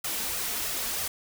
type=noise with flanger; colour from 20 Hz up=white; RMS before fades=-31 dBFS; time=0.04-1.08 s; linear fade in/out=5 ms; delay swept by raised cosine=1.5 to 4.6 ms; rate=3.1 Hz; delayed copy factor=+0.75; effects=none